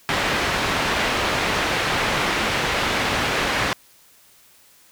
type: low-pass noise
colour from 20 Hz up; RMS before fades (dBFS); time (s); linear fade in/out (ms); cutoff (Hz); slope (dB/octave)
white; -22; 0.09-3.73; 0; 2400; 12
effects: white hiss -53 dBFS RMS until 4.91 s